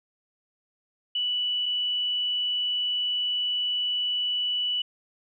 sine tone pair in turn, 2960 / 2960 Hz, F#7 / F#7, 0 / 0 cents, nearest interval unison, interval 0 cents, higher neither, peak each -24 dBFS, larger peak neither, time 1.15-1.66 / 1.66-4.82 s, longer second, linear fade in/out 5 ms, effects none

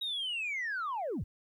sine linear sweep, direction down, 3834 to 49.04 Hz, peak -31 dBFS, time 0.01-1.24 s, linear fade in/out 10 ms, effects tanh soft clip ceiling -30 dBFS + 12-bit

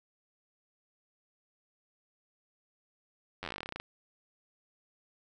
slowing click train, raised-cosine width 0.3 ms, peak -22 dBFS, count 18, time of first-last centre 3.43-3.8 s, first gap 10 ms, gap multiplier 1.09, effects none

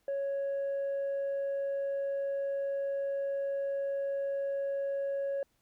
sine tone with tanh clipping, 554.4 Hz, C#5, in tune, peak -31 dBFS, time 0.08-5.43 s, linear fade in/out 2 ms, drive 1 dB, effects pink hiss -74 dBFS RMS until 5.61 s

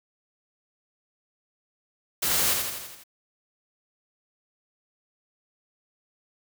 white noise with echo, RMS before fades -25 dBFS, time 2.22-2.54 s, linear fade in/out 10 ms, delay 83 ms, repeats 6, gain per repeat -4 dB, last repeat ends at 3.038 s, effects none

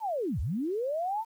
sine linear two-way sweep, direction down then up, 923 to 56.7 to 923 Hz, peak -28 dBFS, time 0-1.25 s, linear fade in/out 50 ms, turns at 0.4 s, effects 10-bit

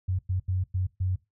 sine tone bursts at uneven times, 92.7 Hz, F#2, 4 cents sharp, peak -24 dBFS, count 5, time 0.08-0.19 / 0.29-0.4 / 0.48-0.64 / 0.74-0.87 / 1-1.16 s, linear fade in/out 10 ms, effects noise-tail reverb RT60 0.2 s tail -18 dB re dry

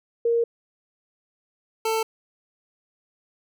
sine / 25% pulse tone pair in turn, 466.7 / 444.8 Hz, A#4 / A4, +2 / +19 cents, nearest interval minor second, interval 83 cents, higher first, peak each -18 dBFS, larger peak neither, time 0.25-0.44 / 1.85-2.03 s, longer first, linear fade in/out 5 ms, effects none

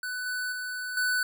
square tone with level steps, 1495 Hz, F#6, 17 cents sharp, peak -32 / -30 / -33 / -25 dBFS, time 0.03-1.23 s, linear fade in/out 2 ms, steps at 0.26 / 0.52 / 0.97 s, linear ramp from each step 2 ms, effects none

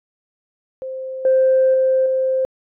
sine tone with level steps, 523.3 Hz, C5, in tune, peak -25 / -10 / -12 / -15 dBFS, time 0.82-2.45 s, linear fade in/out 0 ms, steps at 1.25 / 1.74 / 2.06 s, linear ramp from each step 2 ms, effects tanh soft clip ceiling -7 dBFS

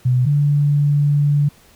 sine tone pair in turn, 125.9 / 145.08 Hz, B2 / D3, +34 / -21 cents, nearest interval major second, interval 245 cents, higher second, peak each -12 dBFS, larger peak neither, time 0.05-0.26 / 0.26-1.49 s, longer second, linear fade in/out 10 ms, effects pink hiss -50 dBFS RMS until 1.75 s

